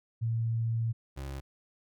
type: tone pair in turn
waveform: sine / 30% pulse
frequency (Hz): 114.3 / 68.09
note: A#2 / C#2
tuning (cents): -34 / -30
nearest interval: major sixth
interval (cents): 896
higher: first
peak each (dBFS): -27 / -34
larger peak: first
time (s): 0.21-0.93 / 1.16-1.41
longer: first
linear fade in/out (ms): 20
effects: none